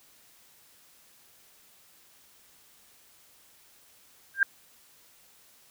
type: tone with exponential growth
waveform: sine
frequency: 1593 Hz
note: G6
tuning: 27 cents sharp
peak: -14 dBFS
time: 4.34-4.43 s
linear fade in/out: 2 ms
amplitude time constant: 19 ms
effects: white hiss -59 dBFS RMS until 5.7 s